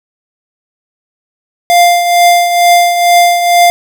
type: tone with tremolo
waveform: square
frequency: 698.5 Hz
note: F5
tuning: in tune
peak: -3 dBFS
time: 1.7-3.7 s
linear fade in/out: 0 ms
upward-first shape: triangle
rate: 2.2 Hz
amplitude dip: 60%
effects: none